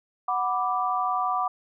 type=chord; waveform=sine; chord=B minor; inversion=second; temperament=equal; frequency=740 / 987.8 / 1174.7 Hz; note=F#5 / B5 / D6; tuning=0 / 0 / 0 cents; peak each=-27 / -30 / -26 dBFS; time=0.28-1.48 s; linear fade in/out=5 ms; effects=none